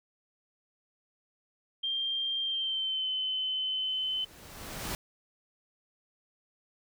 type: tone with pitch glide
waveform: sine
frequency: 3182 to 3049 Hz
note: G7 to G7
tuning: +25 to -49 cents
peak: -29 dBFS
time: 1.83-4.25 s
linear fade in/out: 10 ms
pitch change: -74 cents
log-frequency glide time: 2.42-3.09 s
type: noise with exponential growth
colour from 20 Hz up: pink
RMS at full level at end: -34 dBFS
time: 3.66-4.95 s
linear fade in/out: 1 ms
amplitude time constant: 280 ms
effects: none